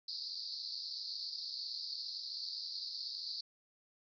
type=band-pass noise; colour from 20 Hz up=white; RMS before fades=-43 dBFS; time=0.08-3.41 s; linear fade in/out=5 ms; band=4200 to 4900 Hz; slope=96 dB/octave; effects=none